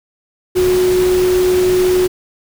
sine tone in noise, 366 Hz, F#4, 19 cents flat, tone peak -10 dBFS, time 0.55-2.08 s, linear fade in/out 20 ms, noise pink, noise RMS -24 dBFS, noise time 0.55-2.08 s, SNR +11 dB, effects none

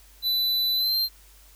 square tone with pitch glide, 3990 to 4159 Hz, B7 to C8, +17 to -11 cents, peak -22 dBFS, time 0.22-1.09 s, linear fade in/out 50 ms, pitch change +72 cents, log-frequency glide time 0.74-0.96 s, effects added 50 Hz sine -52 dBFS peak until 1.55 s + white hiss -55 dBFS RMS until 1.55 s

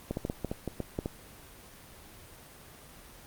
clicks, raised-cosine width 2 ms, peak -18 dBFS, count 10, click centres 0.11 / 0.171 / 0.251 / 0.299 / 0.447 / 0.515 / 0.677 / 0.803 / 0.989 / 1.059 s, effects pink hiss -51 dBFS RMS until 3.26 s + Opus 24 kbps

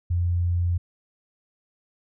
sine tone, 87.31 Hz, F2, in tune, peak -20 dBFS, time 0.1-0.78 s, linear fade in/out 10 ms, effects none

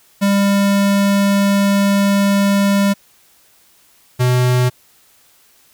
square tone pair in turn, 199.5 / 125.17 Hz, G3 / B2, +31 / +24 cents, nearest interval minor sixth, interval 807 cents, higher first, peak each -12 dBFS, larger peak neither, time 0.21-2.94 / 4.19-4.7 s, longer first, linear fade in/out 20 ms, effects white hiss -52 dBFS RMS until 5.73 s

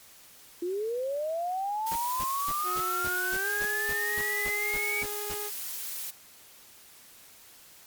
sine linear sweep, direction up, 338.6 to 2272 Hz, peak -28 dBFS, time 0.62-5.03 s, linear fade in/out 5 ms
blue noise, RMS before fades -36 dBFS, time 1.86-6.11 s, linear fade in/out 10 ms
pink noise bursts, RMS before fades -38 dBFS, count 13, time 1.91-5.346 s, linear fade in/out 10 ms, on 52 ms, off 230 ms
sawtooth tone with pitch glide, 363.2 to 414.8 Hz, F#4 to G#4, -32 to -2 cents, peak -32 dBFS, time 2.63-5.51 s, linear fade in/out 50 ms, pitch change +230 cents, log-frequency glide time 3.32-3.49 s
effects white hiss -53 dBFS RMS until 7.86 s + MP3 96 kbps

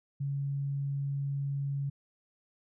sine tone, 139.8 Hz, C#3, 15 cents sharp, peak -30 dBFS, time 0.2-1.9 s, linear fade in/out 10 ms, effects none

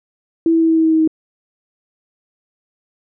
sine tone with pitch steps, 329.6 / 327.7 / 325.8 / 323.9 / 322.1 / 320.2 / 318.4 / 316.5 Hz, E4 / E4 / E4 / E4 / E4 / D#4 / D#4 / D#4, 0 / -10 / -20 / -30 / -40 / +50 / +40 / +30 cents, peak -10 dBFS, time 0.46-1.076 s, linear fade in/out 2 ms, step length 77 ms, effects none

